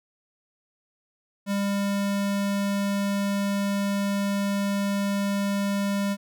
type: tone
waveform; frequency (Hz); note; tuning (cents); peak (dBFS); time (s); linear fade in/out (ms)
square; 200; G3; +35; -24; 1.46-6.17; 50
effects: none